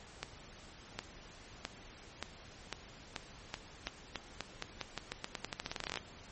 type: accelerating click train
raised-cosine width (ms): 0.2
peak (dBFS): -19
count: 30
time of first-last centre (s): 0.23-5.973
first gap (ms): 760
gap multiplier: 0.87
effects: pink hiss -54 dBFS RMS until 6.31 s + MP3 32 kbps